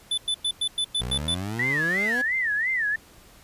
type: tone bursts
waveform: square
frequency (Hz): 3498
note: A7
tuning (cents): -11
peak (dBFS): -23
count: 8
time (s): 0.11-1.346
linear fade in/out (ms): 5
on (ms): 67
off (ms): 100
type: exponential sweep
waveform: 20% pulse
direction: up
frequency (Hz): 56.8 to 261.6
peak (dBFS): -24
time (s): 1-2.22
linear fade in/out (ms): 10
type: tone with vibrato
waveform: sine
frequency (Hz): 1864.7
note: A#6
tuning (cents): 0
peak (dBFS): -22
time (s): 1.59-2.96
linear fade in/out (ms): 5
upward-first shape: sine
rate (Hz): 2.9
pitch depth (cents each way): 200
effects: pink hiss -52 dBFS RMS until 3.43 s + resampled to 32000 Hz